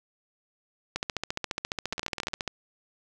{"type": "two click trains", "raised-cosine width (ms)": 0.2, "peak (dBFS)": [-12, -17], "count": [23, 9], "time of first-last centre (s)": [[0.96, 2.477], [1.93, 2.334]], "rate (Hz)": [14.5, 19.8], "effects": []}